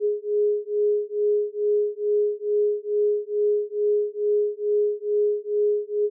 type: beating tone pair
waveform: sine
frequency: 415.3 / 417.6 Hz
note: G#4 / G#4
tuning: 0 / +10 cents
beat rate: 2.3 Hz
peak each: -23 dBFS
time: 0-6.1 s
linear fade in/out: 50 ms
effects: none